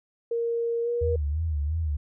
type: tone with pitch glide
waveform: sine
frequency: 466.2 to 476 Hz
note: A#4 to A#4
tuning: 0 to +36 cents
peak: -24 dBFS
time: 0.31-1.16 s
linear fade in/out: 5 ms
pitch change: +36 cents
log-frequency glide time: 0.83-0.89 s
type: tone with vibrato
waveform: sine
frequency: 77 Hz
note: D#2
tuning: 17 cents flat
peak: -24 dBFS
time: 1.01-1.97 s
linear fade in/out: 10 ms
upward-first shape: sine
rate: 2.9 Hz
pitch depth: 120 cents each way
effects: none